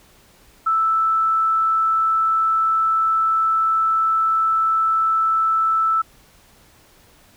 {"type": "tone", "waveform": "sine", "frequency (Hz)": 1318.5, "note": "E6", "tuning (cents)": 0, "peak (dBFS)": -15, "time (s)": [0.66, 6.02], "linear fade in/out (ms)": 10, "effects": ["pink hiss -52 dBFS RMS until 7.36 s"]}